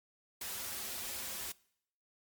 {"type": "noise with comb filter", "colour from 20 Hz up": "white", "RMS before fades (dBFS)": -41, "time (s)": [0.41, 1.52], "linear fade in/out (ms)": 5, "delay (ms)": 6.6, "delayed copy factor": -0.8, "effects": ["noise-tail reverb RT60 0.7 s tail -23 dB re dry", "MP3 96 kbps"]}